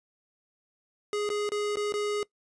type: tone with dropouts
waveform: square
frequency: 415.3 Hz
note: G#4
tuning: in tune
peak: -28 dBFS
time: 1.13-2.23 s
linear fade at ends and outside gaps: 1 ms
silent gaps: 1.291-1.301 / 1.491-1.519 / 1.757-1.77 / 1.923-1.939 s
effects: noise-tail reverb RT60 0.1 s tail -21 dB re dry + resampled to 22050 Hz